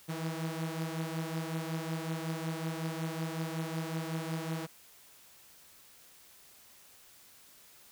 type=beating tone pair; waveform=sawtooth; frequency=160 / 165.4 Hz; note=D#3 / E3; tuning=+49 / +6 cents; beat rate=5.4 Hz; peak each=-32 / -35 dBFS; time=0.08-4.67 s; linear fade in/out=20 ms; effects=white hiss -58 dBFS RMS until 7.91 s